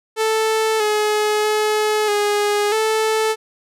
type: tone with pitch steps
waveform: sawtooth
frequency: 440.1 / 423.4 / 426.6 / 413.3 / 438.4 Hz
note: A4 / G#4 / G#4 / G#4 / A4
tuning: 0 / +33 / +46 / -8 / -6 cents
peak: -12 dBFS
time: 0.16-3.36 s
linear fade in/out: 50 ms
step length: 640 ms
effects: low-pass 12000 Hz 12 dB/octave